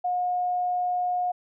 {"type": "tone", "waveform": "sine", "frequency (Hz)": 720, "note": "F#5", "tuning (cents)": -47, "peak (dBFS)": -23, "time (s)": [0.04, 1.32], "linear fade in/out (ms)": 10, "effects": []}